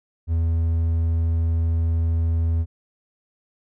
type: tone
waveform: triangle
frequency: 82.41 Hz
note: E2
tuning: in tune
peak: -16 dBFS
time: 0.27-2.66 s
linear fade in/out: 50 ms
effects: none